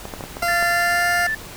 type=clicks; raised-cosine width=1 ms; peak=-16 dBFS; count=7; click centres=0.054 / 0.138 / 0.208 / 0.239 / 0.369 / 0.429 / 0.626 s
type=tone with pitch glide; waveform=20% pulse; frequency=690 to 700 Hz; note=F5 to F5; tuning=-21 to +4 cents; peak=-14 dBFS; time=0.42-1.27 s; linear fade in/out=5 ms; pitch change=+25 cents; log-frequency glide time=0.67-1.09 s
type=tone; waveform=sine; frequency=1760 Hz; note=A6; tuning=in tune; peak=-20 dBFS; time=0.48-1.35 s; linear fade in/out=5 ms
effects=pink hiss -37 dBFS RMS until 1.56 s